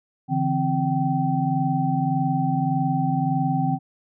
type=tone cluster; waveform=sine; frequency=142.7 / 164.4 / 261 / 772 Hz; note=D3 / E3 / C4 / G5; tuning=-49 / -4 / -4 / -27 cents; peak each=-25 dBFS; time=0.28-3.79 s; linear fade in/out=50 ms; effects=none